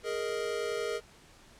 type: chord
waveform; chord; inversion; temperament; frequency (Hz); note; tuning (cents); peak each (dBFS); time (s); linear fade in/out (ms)
square; Ab suspended second; none; equal with one note detuned; 415.3 / 466.2 / 624.1; Ab4 / Bb4 / Eb5; 0 / 0 / +5; -36 / -35 / -40; 0.03-1.01; 50
effects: pink hiss -57 dBFS RMS until 1.59 s + low-pass 9000 Hz 12 dB/octave